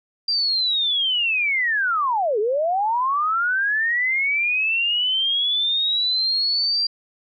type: linear two-way sweep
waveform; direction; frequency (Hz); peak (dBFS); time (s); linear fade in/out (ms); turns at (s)
sine; down then up; 4760 to 400 to 4760; -18; 0.28-6.87; 5; 2.39
effects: none